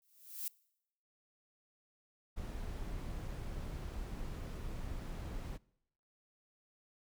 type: noise with exponential growth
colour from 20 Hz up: violet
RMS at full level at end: -37 dBFS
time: 0.02-0.48 s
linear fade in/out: 1 ms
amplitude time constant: 99 ms
type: noise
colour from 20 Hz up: brown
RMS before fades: -42 dBFS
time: 2.36-5.58 s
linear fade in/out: 20 ms
effects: noise-tail reverb RT60 0.8 s tail -24 dB re dry